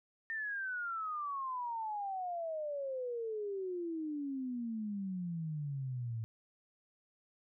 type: exponential sweep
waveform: sine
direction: down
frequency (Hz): 1824 to 110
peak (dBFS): -36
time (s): 0.3-6.24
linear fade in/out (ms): 0
effects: none